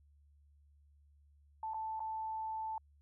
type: tone with dropouts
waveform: sine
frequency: 880 Hz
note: A5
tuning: in tune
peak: -37 dBFS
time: 1.63-2.78 s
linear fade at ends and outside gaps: 2 ms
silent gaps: 1.736-1.743 / 1.995-2.003 s
effects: added 72 Hz sine -63 dBFS peak until 3.01 s